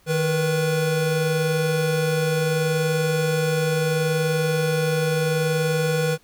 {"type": "tone pair together", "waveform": "square", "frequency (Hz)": [155.56, 487.4], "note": ["D#3", "B4"], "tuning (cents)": [0, -23], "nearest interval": "octave + minor sixth", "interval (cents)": 1977, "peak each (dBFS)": -23, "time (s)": [0.06, 6.18], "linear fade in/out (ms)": 50, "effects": ["pink hiss -58 dBFS RMS until 6.23 s"]}